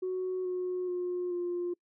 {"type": "tone with pitch steps", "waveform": "sine", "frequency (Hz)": [370, 363.9, 357.8, 351.9], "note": ["F#4", "F#4", "F4", "F4"], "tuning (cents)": [0, -29, 42, 13], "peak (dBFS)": -29, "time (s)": [0.02, 1.74], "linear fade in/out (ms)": 10, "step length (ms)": 430, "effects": ["noise-tail reverb RT60 0.1 s tail -26 dB re dry", "tanh soft clip ceiling -27 dBFS"]}